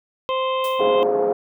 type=harmonic tone; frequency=522 Hz; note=C5; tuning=4 cents flat; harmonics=1 / 2 / 4 / 5 / 6 / 7; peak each=-22 / -23 / -40 / -34 / -32 / -42 dBFS; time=0.29-1.03 s; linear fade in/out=0 ms
type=noise with exponential decay; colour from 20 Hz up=blue; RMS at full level=-33 dBFS; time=0.64-0.89 s; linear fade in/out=2 ms; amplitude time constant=53 ms
type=band-pass noise; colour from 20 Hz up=pink; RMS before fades=-29 dBFS; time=0.79-1.33 s; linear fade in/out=5 ms; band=220 to 1000 Hz; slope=24 dB/octave
type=chord; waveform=sine; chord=F minor; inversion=first; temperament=equal; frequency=415.3 / 523.3 / 698.5 Hz; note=Ab4 / C5 / F5; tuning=0 / 0 / 0 cents; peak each=-19 / -23 / -25 dBFS; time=0.8-1.33 s; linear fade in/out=5 ms
effects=none